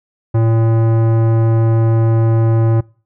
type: tone with tanh clipping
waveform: sine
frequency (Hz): 113.3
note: A#2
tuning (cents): -49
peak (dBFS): -12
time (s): 0.34-2.81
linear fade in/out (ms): 10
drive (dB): 17
effects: noise-tail reverb RT60 0.4 s tail -24 dB re dry